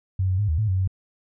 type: tone with pitch steps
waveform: sine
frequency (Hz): 94.2 / 92.9 / 103.6 / 78.1 / 108.3 / 93.6 / 94.4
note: F#2 / F#2 / G#2 / D#2 / A2 / F#2 / F#2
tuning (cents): +32 / +7 / -4 / +7 / -27 / +20 / +35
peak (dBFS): -19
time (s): 0.19-0.876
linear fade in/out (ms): 5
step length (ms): 98
effects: none